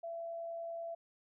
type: tone with amplitude modulation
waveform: sine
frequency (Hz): 671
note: E5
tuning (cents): +31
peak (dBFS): -38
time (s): 0.03-0.95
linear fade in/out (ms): 10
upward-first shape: sine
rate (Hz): 70.3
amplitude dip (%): 25
effects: none